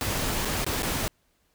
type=noise with dropouts; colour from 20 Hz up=pink; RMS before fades=-28 dBFS; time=0.01-1.08 s; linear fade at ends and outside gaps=0 ms; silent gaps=0.449-0.454 / 0.645-0.665 / 0.822-0.831 s; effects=pink hiss -69 dBFS RMS until 1.54 s